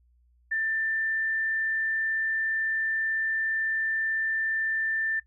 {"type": "tone", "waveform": "sine", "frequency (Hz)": 1781, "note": "A6", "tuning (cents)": 21, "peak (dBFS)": -25, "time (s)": [0.51, 5.2], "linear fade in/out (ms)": 10, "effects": ["noise-tail reverb RT60 0.1 s tail -21 dB re dry", "added 60 Hz sine -60 dBFS peak until 5.26 s"]}